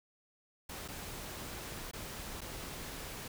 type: noise with dropouts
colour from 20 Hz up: pink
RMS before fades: -44 dBFS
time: 0.69-3.28 s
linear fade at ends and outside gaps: 5 ms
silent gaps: 0.88-0.884 / 1.913-1.933 / 2.408-2.415 s
effects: none